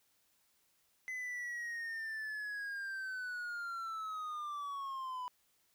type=linear sweep; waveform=triangle; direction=down; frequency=2033 to 987.8 Hz; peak=-37 dBFS; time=1.08-5.28 s; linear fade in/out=0 ms; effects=white hiss -74 dBFS RMS until 5.74 s